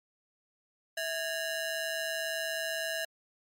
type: ring-modulated tone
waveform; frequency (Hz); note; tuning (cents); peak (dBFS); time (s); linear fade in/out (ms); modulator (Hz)
sawtooth; 1154; D6; -31; -25; 0.97-3.05; 5; 503
effects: MP3 64 kbps